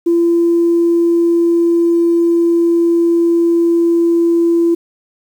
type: tone with pitch glide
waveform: sine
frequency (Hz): 340 to 338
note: F4 to E4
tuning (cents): -46 to +43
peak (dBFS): -8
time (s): 0.06-4.75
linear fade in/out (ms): 10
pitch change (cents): -11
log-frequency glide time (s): 0.58-4.45
effects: tanh soft clip ceiling -4 dBFS + 7-bit